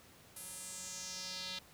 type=tone with band-pass filter sweep; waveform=square; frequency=185 Hz; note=F#3; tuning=in tune; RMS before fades=-45 dBFS; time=0.36-1.59 s; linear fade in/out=5 ms; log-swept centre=11000 to 3800 Hz; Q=3.1; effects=pink hiss -60 dBFS RMS until 1.73 s + high-pass 60 Hz 12 dB/octave